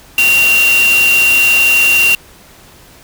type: tone in noise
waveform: sine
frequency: 2761 Hz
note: F7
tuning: 20 cents flat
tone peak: -7 dBFS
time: 0.18-2.15 s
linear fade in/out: 2 ms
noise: white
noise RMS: -18 dBFS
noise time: 0.18-2.15 s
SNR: +8 dB
effects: pink hiss -41 dBFS RMS until 3.03 s